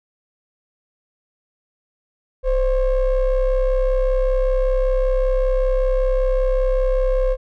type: ring-modulated tone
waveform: triangle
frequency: 274.6 Hz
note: C#4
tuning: 16 cents flat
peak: -10 dBFS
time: 2.43-7.37 s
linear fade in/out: 50 ms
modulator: 242 Hz
effects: none